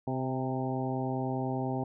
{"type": "harmonic tone with a mistuned harmonic", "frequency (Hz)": 130, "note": "C3", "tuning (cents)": -11, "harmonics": [1, 2, 3, 4, 5, 6, 7], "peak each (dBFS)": [-34, -34, -38, -42, -40, -38, -43], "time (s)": [0.07, 1.84], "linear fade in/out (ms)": 5, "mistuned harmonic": 6, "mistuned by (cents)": 32, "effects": []}